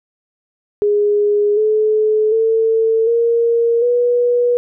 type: tone with pitch steps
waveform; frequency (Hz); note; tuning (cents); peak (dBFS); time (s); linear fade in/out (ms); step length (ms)
sine; 413.6 / 430.4 / 447.9 / 466.1 / 485.1; G#4 / A4 / A4 / A#4 / B4; -7 / -38 / +31 / 0 / -31; -11; 0.82-4.57; 0; 750
effects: none